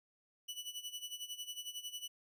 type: tone with tremolo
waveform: sawtooth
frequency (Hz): 2960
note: F#7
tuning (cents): 0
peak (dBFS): -37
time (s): 0.48-2.08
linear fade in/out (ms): 10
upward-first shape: sine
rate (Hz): 11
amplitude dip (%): 80
effects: none